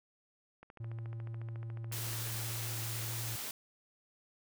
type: click train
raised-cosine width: 0.5 ms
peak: -37 dBFS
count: 29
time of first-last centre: 0.63-2.63 s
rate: 14 Hz
type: tone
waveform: triangle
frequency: 114.2 Hz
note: A#2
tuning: 35 cents flat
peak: -37 dBFS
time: 0.8-3.36 s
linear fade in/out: 5 ms
type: noise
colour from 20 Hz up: white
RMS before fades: -41 dBFS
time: 1.92-3.51 s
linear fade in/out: 2 ms
effects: none